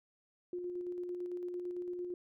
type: tone with tremolo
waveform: sine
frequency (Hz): 355.7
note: F4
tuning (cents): +32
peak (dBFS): -36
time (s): 0.53-2.14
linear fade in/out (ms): 2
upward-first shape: square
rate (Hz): 8.9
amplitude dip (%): 30
effects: none